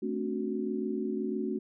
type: chord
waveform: sine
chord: D dominant seventh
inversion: second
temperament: equal with one note detuned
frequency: 220 / 261.6 / 287.6 / 370 Hz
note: A3 / C4 / D4 / F#4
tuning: 0 / 0 / -36 / 0 cents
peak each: -34 / -37 / -37 / -34 dBFS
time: 0.02-1.59 s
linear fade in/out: 10 ms
effects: none